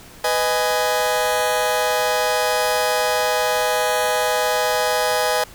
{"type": "chord", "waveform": "sawtooth", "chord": "G# minor", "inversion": "first", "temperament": "just", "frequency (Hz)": [498.4, 623, 830.6], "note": ["B4", "D#5", "G#5"], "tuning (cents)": [16, 2, 0], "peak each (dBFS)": -18, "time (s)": [0.24, 5.44], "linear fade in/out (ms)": 5, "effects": ["pink hiss -43 dBFS RMS until 5.54 s"]}